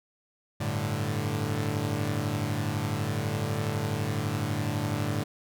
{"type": "chord", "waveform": "sawtooth", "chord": "G suspended second", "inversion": "none", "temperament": "equal", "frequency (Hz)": [98, 110, 146.83], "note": ["G2", "A2", "D3"], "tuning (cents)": [0, 0, 0], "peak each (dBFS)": [-29, -27, -28], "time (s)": [0.6, 5.24], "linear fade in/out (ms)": 10, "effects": []}